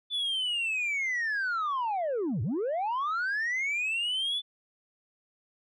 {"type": "linear two-way sweep", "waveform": "sine", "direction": "down then up", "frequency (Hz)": [3505, 92.5, 3505], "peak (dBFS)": -25, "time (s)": [0.1, 4.42], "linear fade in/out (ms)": 50, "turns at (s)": 2.42, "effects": ["tanh soft clip ceiling -26 dBFS"]}